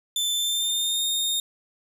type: tone with pitch glide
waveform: sawtooth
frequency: 3535 to 3677 Hz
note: A7 to A#7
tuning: +7 to -24 cents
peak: -20 dBFS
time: 0.16-1.4 s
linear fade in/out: 2 ms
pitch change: +69 cents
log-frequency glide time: 0.35-1.03 s
effects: none